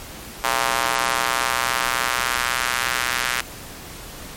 square tone with high-pass filter sweep, 61.74 Hz, B1, in tune, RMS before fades -22 dBFS, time 0.44-3.41 s, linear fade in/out 0 ms, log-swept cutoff 920 to 1600 Hz, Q 1.4, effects pink hiss -37 dBFS RMS until 4.36 s + MP3 64 kbps

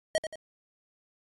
square tone with echo, 633 Hz, D#5, 30 cents sharp, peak -24 dBFS, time 0.15-0.18 s, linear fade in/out 0 ms, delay 88 ms, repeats 2, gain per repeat -8 dB, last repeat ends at 0.356 s, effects AAC 32 kbps

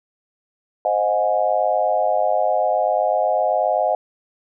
sine chord, Ab dominant seventh, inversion first, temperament equal with one note detuned, 523.3 / 622.3 / 722.7 / 830.6 Hz, C5 / Eb5 / Gb5 / Ab5, 0 / 0 / -41 / 0 cents, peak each -24 / -20 / -20 / -24 dBFS, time 0.85-3.95 s, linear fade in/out 2 ms, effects none

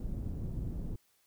pink low-pass noise, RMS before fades -37 dBFS, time 0-0.96 s, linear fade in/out 5 ms, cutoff 200 Hz, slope 12 dB/octave, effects white hiss -71 dBFS RMS until 1.26 s

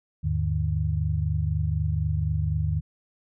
sine tone cluster, 79.5 / 103.5 / 151.9 Hz, D#2 / G#2 / D#3, +38 / -5 / -41 cents, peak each -26 / -28 / -27 dBFS, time 0.23-2.81 s, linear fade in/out 20 ms, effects none

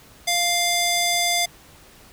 square tone with band-pass filter, 698.5 Hz, F5, in tune, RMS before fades -21 dBFS, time 0.27-1.46 s, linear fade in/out 10 ms, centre 5800 Hz, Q 0.66, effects pink hiss -49 dBFS RMS until 2.12 s

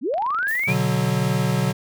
sine linear sweep, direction up, 199.1 to 2530 Hz, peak -20 dBFS, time 0.01-0.75 s, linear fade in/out 50 ms
click train, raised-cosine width 0.3 ms, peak -23 dBFS, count 24, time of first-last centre 0.14-1.09 s, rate 24.2 Hz
violet noise with exponential decay, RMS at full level -33 dBFS, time 0.48-1.27 s, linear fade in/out 1 ms, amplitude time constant 170 ms
square chord, B minor, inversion none, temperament equal with one note detuned, 123.47 / 145.23 / 185 Hz, B2 / D3 / F#3, 0 / -19 / 0 cents, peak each -24 dBFS, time 0.67-1.73 s, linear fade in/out 20 ms
effects none

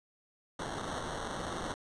white noise with sample-and-hold, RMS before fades -38 dBFS, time 0.59-1.74 s, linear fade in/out 2 ms, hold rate 2450 Hz, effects resampled to 22050 Hz

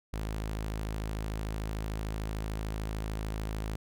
sawtooth tone, 53.4 Hz, G#1, 49 cents sharp, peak -29 dBFS, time 0.13-3.76 s, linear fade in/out 5 ms, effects none

